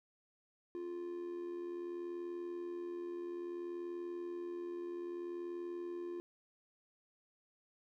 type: tone with amplitude modulation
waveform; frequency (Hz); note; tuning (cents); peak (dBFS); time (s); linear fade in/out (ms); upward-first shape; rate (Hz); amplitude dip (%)
triangle; 349.1; F4; -1; -36; 0.75-6.2; 0; sine; 80.6; 50
effects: none